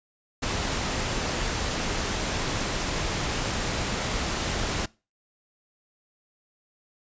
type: noise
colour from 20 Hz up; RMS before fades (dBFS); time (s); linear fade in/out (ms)
pink; -28; 0.42-4.86; 10
effects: noise-tail reverb RT60 0.3 s tail -23 dB re dry + resampled to 16000 Hz